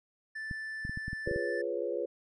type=tone; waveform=triangle; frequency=1760 Hz; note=A6; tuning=in tune; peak=-35 dBFS; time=0.35-1.62 s; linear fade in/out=10 ms
type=clicks; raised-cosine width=5 ms; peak=-26 dBFS; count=9; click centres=0.512 / 0.851 / 0.895 / 0.974 / 1.081 / 1.131 / 1.275 / 1.313 / 1.361 s
type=chord; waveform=sine; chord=C# dominant seventh; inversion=first; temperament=equal; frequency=349.2 / 415.3 / 493.9 / 554.4 Hz; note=E#4 / G#4 / B4 / C#5; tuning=0 / 0 / 0 / 0 cents; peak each=-37 / -37 / -35 / -37 dBFS; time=1.26-2.06 s; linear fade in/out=10 ms
effects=resampled to 22050 Hz